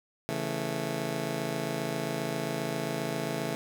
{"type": "chord", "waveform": "15% pulse", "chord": "A major", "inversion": "first", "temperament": "just", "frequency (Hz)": [137.5, 165, 220], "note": ["C#3", "E3", "A3"], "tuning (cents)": [-14, 2, 0], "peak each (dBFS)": -29, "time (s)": [0.29, 3.55], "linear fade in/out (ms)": 0, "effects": []}